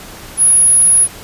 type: tone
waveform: sine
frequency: 10460 Hz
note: E9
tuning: 15 cents flat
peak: -6 dBFS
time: 0.37-1.08 s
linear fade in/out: 50 ms
effects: pink hiss -33 dBFS RMS until 1.23 s + resampled to 32000 Hz